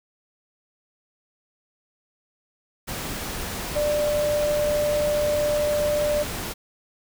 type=tone in noise; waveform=sine; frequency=593 Hz; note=D5; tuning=17 cents sharp; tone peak=-20 dBFS; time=3.75-6.24 s; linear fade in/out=20 ms; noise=pink; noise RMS=-31 dBFS; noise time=2.87-6.54 s; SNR=+8 dB; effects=none